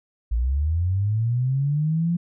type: linear sweep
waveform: sine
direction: up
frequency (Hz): 54 to 174.6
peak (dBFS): -19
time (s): 0.31-2.17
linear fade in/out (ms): 10
effects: none